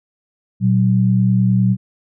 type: tone pair together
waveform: sine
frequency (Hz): 118.5 / 188.28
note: A#2 / F#3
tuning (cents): +29 / +30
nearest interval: minor sixth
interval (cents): 801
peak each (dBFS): -14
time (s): 0.6-1.77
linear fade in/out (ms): 50
effects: none